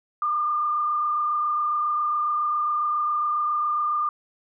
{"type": "tone with frequency modulation", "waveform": "sine", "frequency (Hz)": 1202, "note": "D6", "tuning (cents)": 40, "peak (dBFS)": -21, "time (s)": [0.22, 4.09], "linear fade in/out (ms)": 2, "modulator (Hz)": 27.3, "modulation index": 0.72, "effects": []}